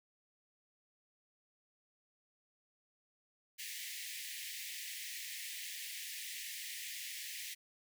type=high-pass noise; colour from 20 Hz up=pink; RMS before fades=-45 dBFS; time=3.58-7.55 s; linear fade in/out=20 ms; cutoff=1800 Hz; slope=96 dB/octave; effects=none